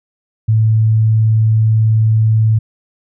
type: tone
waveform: sine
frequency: 110.2 Hz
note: A2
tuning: 3 cents sharp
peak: -8 dBFS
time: 0.48-2.59 s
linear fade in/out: 10 ms
effects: none